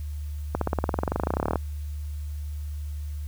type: accelerating click train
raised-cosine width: 1 ms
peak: -10 dBFS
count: 26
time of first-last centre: 0.55-1.557 s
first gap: 63 ms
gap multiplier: 0.96
effects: added 74 Hz sine -30 dBFS peak until 3.27 s + white hiss -55 dBFS RMS until 3.27 s